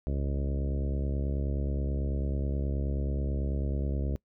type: harmonic tone with a mistuned harmonic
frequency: 69.3 Hz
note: C#2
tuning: in tune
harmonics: 1 / 2 / 3 / 4 / 5 / 6 / 7 / 8 / 9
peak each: -29 / -35 / -39 / -41 / -43 / -45 / -46 / -47 / -48 dBFS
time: 0.07-4.16 s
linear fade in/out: 0 ms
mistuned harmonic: 1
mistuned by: -20 cents
effects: noise-tail reverb RT60 0.1 s tail -23 dB re dry